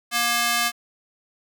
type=tone with high-pass filter; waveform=square; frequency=236.9 Hz; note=A#3; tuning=28 cents sharp; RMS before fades=-22 dBFS; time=0.11-0.72 s; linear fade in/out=50 ms; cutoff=1300 Hz; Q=0.69; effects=none